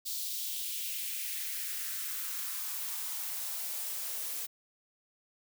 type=noise with high-pass filter sweep; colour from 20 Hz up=blue; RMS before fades=-37 dBFS; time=0.05-4.47 s; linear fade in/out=20 ms; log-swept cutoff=4200 to 400 Hz; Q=2.1; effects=none